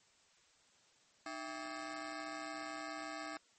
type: ring-modulated tone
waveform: 15% pulse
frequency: 482.9 Hz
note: B4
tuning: 39 cents flat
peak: -33 dBFS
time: 1.26-3.37 s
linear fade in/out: 2 ms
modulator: 178 Hz
effects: white hiss -69 dBFS RMS until 3.58 s + MP3 32 kbps